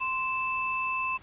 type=tone pair together; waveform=sine; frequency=1040.2 / 2637 Hz; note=C6 / E7; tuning=-10 / 0 cents; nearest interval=octave + major third; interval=1610 cents; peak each=-30 / -30 dBFS; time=0-1.18 s; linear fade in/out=20 ms; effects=pink hiss -53 dBFS RMS until 1.22 s + resampled to 8000 Hz